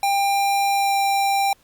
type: tone with pitch glide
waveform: square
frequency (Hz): 796 to 791.4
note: G5 to G5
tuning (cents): +26 to +16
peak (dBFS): -18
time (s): 0.03-1.53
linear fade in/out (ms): 2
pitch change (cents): -10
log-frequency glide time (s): 0.72-0.97
effects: pink hiss -58 dBFS RMS until 1.63 s + Opus 48 kbps